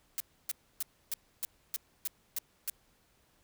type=noise bursts; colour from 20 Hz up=blue; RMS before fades=-34 dBFS; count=9; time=0.18-2.698 s; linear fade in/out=0 ms; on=22 ms; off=290 ms; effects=pink hiss -69 dBFS RMS until 3.43 s